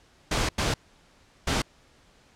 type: noise bursts at uneven times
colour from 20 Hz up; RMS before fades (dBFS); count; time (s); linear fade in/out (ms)
pink; -25; 3; 0.31-0.49 / 0.58-0.74 / 1.47-1.62; 5
effects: pink hiss -59 dBFS RMS until 2.35 s + low-pass 7000 Hz 12 dB/octave